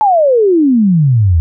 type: exponential sweep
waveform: sine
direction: down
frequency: 880 to 77.78 Hz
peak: -6 dBFS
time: 0.01-1.4 s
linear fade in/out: 0 ms
effects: none